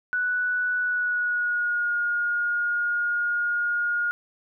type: tone with pitch glide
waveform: sine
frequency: 1480 to 1428.8 Hz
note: F#6 to F6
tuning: 0 to +39 cents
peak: -22 dBFS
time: 0.13-4.11 s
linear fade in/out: 0 ms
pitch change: -61 cents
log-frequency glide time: 0.78-1.95 s
effects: none